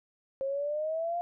sine exponential sweep, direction up, 534 to 704 Hz, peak -29 dBFS, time 0.41-1.21 s, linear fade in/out 0 ms, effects none

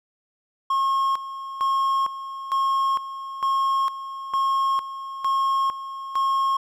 triangle tone with tremolo, 1082 Hz, C#6, 42 cents flat, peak -17 dBFS, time 0.7-6.57 s, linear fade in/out 5 ms, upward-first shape square, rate 1.1 Hz, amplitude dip 75%, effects none

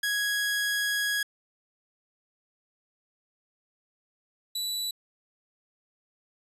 sawtooth tone pair in turn, 1661.2 / 3951 Hz, G#6 / B7, 0 / 0 cents, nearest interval octave + minor third, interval 1500 cents, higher second, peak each -22 / -26 dBFS, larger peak first, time 0.03-1.23 / 4.55-4.91 s, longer first, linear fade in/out 5 ms, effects resampled to 32000 Hz

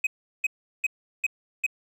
triangle tone bursts, 2525 Hz, D#7, 25 cents sharp, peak -19 dBFS, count 5, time 0.04-1.665 s, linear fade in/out 5 ms, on 29 ms, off 370 ms, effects none

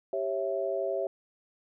sine chord, C# diminished, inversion second, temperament equal with one note detuned, 392 / 547.7 / 659.3 Hz, G4 / C#5 / E5, 0 / -21 / 0 cents, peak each -33 / -32 / -32 dBFS, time 0.13-1.07 s, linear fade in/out 2 ms, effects none

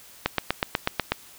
click train, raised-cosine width 0.3 ms, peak -5 dBFS, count 8, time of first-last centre 0.26-1.12 s, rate 8.14 Hz, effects white hiss -49 dBFS RMS until 1.38 s

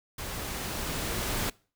pink noise with level ramp, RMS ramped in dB -37 to -30 dBFS, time 0.18-1.5 s, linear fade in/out 5 ms, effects noise-tail reverb RT60 0.4 s tail -24 dB re dry

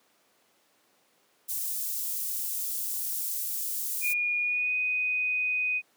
white high-pass noise, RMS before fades -32 dBFS, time 1.48-4.14 s, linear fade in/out 20 ms, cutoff 8600 Hz, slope 12 dB/octave
sine tone with pitch glide, 2437 to 2495 Hz, D#7 to D#7, -37 to +4 cents, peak -25 dBFS, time 4.01-5.82 s, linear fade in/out 50 ms, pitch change +41 cents, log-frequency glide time 4.41-4.74 s
effects pink hiss -66 dBFS RMS until 5.96 s + high-pass 300 Hz 12 dB/octave

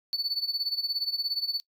triangle tone with tremolo, 4475 Hz, C#8, 16 cents sharp, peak -22 dBFS, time 0.13-1.6 s, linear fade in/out 0 ms, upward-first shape sine, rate 17 Hz, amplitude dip 85%, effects noise-tail reverb RT60 0.1 s tail -24 dB re dry + tanh soft clip ceiling -19 dBFS

